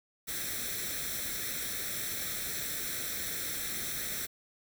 white noise with comb filter, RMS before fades -36 dBFS, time 0.27-4.27 s, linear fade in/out 20 ms, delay 0.52 ms, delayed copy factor +0.75, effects none

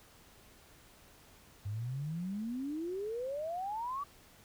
sine exponential sweep, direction up, 98 to 1168 Hz, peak -35 dBFS, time 1.65-4.04 s, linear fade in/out 10 ms, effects pink hiss -60 dBFS RMS until 4.44 s

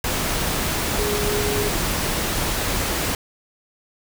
sine tone in noise, 415.3 Hz, G#4, in tune, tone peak -24 dBFS, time 0.99-1.69 s, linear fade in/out 2 ms, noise pink, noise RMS -23 dBFS, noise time 0.04-3.15 s, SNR -4 dB, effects none

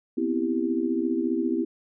sine chord, C major seventh, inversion third, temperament equal with one note detuned, 246.9 / 261.6 / 329.6 / 393.1 Hz, B3 / C4 / E4 / G4, 0 / 0 / 0 / +5 cents, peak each -29 / -29 / -26 / -31 dBFS, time 0.17-1.65 s, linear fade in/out 10 ms, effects none

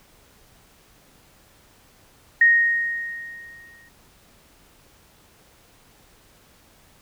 sine tone with exponential decay, 1864.7 Hz, A#6, in tune, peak -10 dBFS, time 2.41-3.89 s, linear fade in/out 5 ms, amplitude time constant 320 ms, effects pink hiss -55 dBFS RMS until 7.01 s

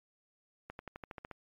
accelerating click train, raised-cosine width 0.5 ms, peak -28 dBFS, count 9, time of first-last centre 0.7-1.313 s, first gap 91 ms, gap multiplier 0.95, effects MP3 64 kbps

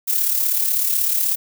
violet noise with amplitude modulation, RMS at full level -17 dBFS, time 0.07-1.36 s, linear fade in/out 20 ms, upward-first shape sine, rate 36.2 Hz, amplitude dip 50%, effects none

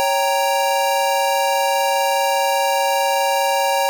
square chord, G diminished, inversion second, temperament equal, 554.4 / 784 / 932.3 Hz, Db5 / G5 / Bb5, 0 / 0 / 0 cents, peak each -21 dBFS, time 0-3.89 s, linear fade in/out 0 ms, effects none

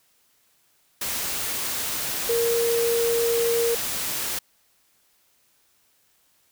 sine tone in noise, 466.2 Hz, A#4, in tune, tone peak -20 dBFS, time 2.29-3.75 s, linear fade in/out 5 ms, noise white, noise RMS -28 dBFS, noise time 1.01-4.39 s, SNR +5 dB, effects white hiss -64 dBFS RMS until 6.51 s

